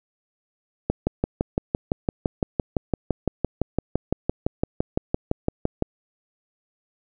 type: click train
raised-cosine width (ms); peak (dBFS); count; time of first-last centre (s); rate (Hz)
2; -7; 30; 0.9-5.824; 5.89
effects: none